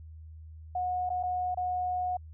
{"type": "tone with dropouts", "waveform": "sine", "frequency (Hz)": 727, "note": "F#5", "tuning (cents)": -31, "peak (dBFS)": -28, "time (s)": [0.75, 2.17], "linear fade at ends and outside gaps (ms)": 5, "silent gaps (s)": [[1.093, 1.101], [1.229, 1.234], [1.546, 1.572]], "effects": ["added 79 Hz sine -44 dBFS peak until 2.33 s"]}